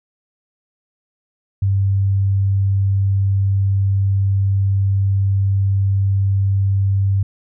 sine tone, 98 Hz, G2, in tune, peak -13 dBFS, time 1.62-7.23 s, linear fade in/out 5 ms, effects none

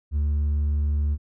triangle tone with hard clipping, 73.42 Hz, D2, in tune, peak -19 dBFS, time 0.11-1.18 s, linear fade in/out 50 ms, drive 1 dB, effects none

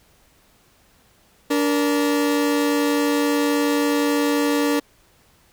40% pulse tone pair together, 290 / 470.8 Hz, D4 / A#4, -22 / +17 cents, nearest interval minor sixth, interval 839 cents, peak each -18 / -22 dBFS, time 1.5-4.8 s, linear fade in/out 10 ms, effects pink hiss -57 dBFS RMS until 5.52 s

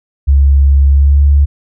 sine tone with pitch glide, 69.4 to 71.27 Hz, C#2 to C#2, +3 to +49 cents, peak -4 dBFS, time 0.27-1.46 s, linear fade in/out 20 ms, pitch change +46 cents, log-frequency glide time 0.89-1.22 s, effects none

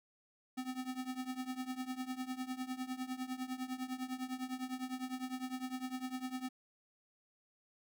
square tone with tremolo, 256.4 Hz, C4, 35 cents flat, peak -36 dBFS, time 0.57-6.49 s, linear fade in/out 10 ms, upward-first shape triangle, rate 9.9 Hz, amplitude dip 90%, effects none

